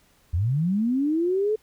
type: linear sweep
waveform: sine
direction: up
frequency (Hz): 75.8 to 440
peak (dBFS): -20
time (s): 0.33-1.56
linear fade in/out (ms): 10
effects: pink hiss -61 dBFS RMS until 1.62 s